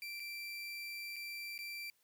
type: tone with dropouts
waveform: 30% pulse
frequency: 2349 Hz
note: D7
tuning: in tune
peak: -40 dBFS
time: 0.02-1.9 s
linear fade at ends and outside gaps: 1 ms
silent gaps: 0.197-0.201 / 1.16-1.164 / 1.579-1.589 s
effects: white hiss -75 dBFS RMS until 2.03 s